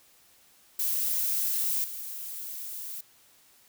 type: noise with level steps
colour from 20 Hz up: violet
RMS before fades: -28 / -38 dBFS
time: 0.79-3.01 s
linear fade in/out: 5 ms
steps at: 1.84 s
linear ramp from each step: 2 ms
effects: white hiss -60 dBFS RMS until 3.68 s